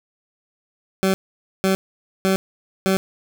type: tone bursts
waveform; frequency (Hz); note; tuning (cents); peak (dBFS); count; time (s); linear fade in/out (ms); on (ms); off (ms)
20% pulse; 191; G3; -45; -11; 4; 1.03-2.97; 0; 110; 500
effects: none